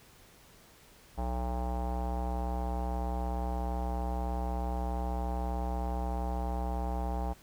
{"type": "tone with low-pass filter", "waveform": "square", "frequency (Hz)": 61.6, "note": "B1", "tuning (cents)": -4, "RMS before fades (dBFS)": -33, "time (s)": [1.17, 7.34], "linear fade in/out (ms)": 20, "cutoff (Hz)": 820, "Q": 5.3, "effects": ["pink hiss -58 dBFS RMS until 7.42 s"]}